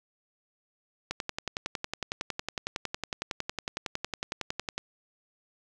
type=click train; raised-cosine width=0.2 ms; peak=-14 dBFS; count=41; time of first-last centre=1.11-4.78 s; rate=10.9 Hz; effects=none